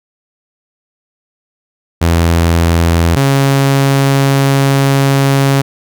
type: tone pair in turn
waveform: sawtooth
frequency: 84 / 137.49 Hz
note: E2 / C#3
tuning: +33 / -14 cents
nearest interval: major sixth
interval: 853 cents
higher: second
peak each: -4 dBFS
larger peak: neither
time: 2.01-3.16 / 3.16-5.62 s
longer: second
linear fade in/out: 10 ms
effects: none